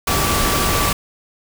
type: tone in noise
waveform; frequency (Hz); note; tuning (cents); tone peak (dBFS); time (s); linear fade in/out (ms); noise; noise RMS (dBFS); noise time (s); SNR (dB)
sine; 1156; D6; -28; -23; 0.07-0.93; 5; pink; -18; 0.07-0.93; -8
effects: none